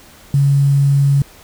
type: tone with quantisation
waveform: sine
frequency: 140 Hz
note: C#3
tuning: 18 cents sharp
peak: -9 dBFS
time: 0.34-1.22 s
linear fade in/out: 2 ms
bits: 6
effects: pink hiss -43 dBFS RMS until 1.43 s